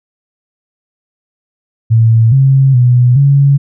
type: tone with pitch steps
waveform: sine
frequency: 113.3 / 134.9 / 123.4 / 140 Hz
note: A#2 / C#3 / B2 / C#3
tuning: -49 / -47 / -1 / +18 cents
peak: -4 dBFS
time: 1.9-3.58 s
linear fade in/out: 20 ms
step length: 420 ms
effects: none